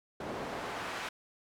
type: noise with band-pass filter sweep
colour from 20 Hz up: pink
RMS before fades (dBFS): -39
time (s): 0.2-1.09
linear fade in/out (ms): 5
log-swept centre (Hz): 460 to 1600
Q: 0.75
effects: none